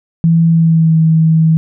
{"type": "tone with pitch glide", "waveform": "sine", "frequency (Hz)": [165.5, 160.6], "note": ["E3", "E3"], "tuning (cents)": [7, -45], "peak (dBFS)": -6, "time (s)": [0.24, 1.57], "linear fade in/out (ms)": 0, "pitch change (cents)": -52, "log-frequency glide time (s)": [0.48, 0.97], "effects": []}